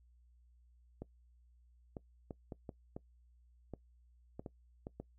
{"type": "clicks", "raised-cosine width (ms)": 2, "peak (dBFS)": -30, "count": 11, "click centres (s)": [1.02, 1.968, 2.308, 2.522, 2.692, 2.965, 3.737, 4.395, 4.462, 4.869, 5], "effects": ["noise-tail reverb RT60 0.1 s tail -21 dB re dry", "added 60 Hz sine -63 dBFS peak until 5.18 s"]}